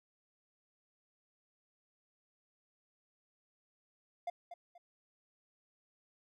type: tone with echo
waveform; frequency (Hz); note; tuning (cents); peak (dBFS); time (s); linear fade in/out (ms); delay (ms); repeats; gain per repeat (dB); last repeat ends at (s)
triangle; 698.5; F5; 0; -33; 4.27-4.3; 5; 240; 2; -10; 4.78
effects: none